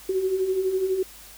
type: beating tone pair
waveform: sine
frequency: 367.1 / 379.1 Hz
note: F#4 / F#4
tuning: -14 / +42 cents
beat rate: 12 Hz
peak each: -30 / -22 dBFS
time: 0.09-1.03 s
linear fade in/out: 5 ms
effects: added 50 Hz sine -53 dBFS peak until 1.37 s + white hiss -46 dBFS RMS until 1.37 s